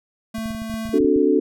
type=tone with tremolo; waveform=square; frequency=222.6 Hz; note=A3; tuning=20 cents sharp; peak=-26 dBFS; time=0.34-0.99 s; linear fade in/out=10 ms; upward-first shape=square; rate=2.8 Hz; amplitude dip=25%
type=clicks; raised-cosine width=5 ms; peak=-23 dBFS; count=12; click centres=0.384 / 0.458 / 0.506 / 0.549 / 0.619 / 0.698 / 0.741 / 0.855 / 0.892 / 1.006 / 1.047 / 1.162 s
type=chord; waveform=sine; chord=D dominant seventh; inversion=third; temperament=equal; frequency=261.6 / 293.7 / 370 / 440 Hz; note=C4 / D4 / F#4 / A4; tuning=0 / 0 / 0 / 0 cents; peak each=-22 / -18 / -20 / -19 dBFS; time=0.93-1.4 s; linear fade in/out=10 ms
effects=none